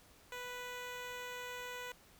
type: tone with notch filter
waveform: 10% pulse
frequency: 493.9 Hz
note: B4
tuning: in tune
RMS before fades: -45 dBFS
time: 0.32-1.92 s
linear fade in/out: 2 ms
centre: 9500 Hz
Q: 1.7
effects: pink hiss -63 dBFS RMS until 2.19 s